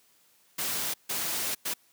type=noise bursts at uneven times; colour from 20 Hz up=white; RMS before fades=-31 dBFS; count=3; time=0.58-0.94 / 1.09-1.55 / 1.65-1.74 s; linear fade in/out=10 ms; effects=white hiss -64 dBFS RMS until 1.92 s + high-pass 100 Hz 12 dB/octave